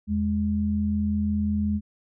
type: tone pair together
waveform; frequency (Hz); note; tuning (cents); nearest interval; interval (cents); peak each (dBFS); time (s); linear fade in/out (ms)
sine; 82.66 / 208.3; E2 / G#3; +5 / +5; octave + major third; 1600; -27 / -23; 0.07-1.81; 50
effects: none